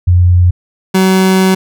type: tone pair in turn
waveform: sine / 30% pulse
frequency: 89 / 188.58 Hz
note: F2 / F#3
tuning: +33 / +33 cents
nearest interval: octave + minor second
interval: 1300 cents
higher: second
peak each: -4 dBFS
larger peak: neither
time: 0.07-0.51 / 0.94-1.55 s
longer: second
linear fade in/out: 10 ms
effects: none